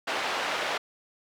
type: band-pass noise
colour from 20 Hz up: pink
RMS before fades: -30 dBFS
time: 0.07-0.78 s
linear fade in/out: 10 ms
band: 600 to 3400 Hz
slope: 12 dB/octave
effects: none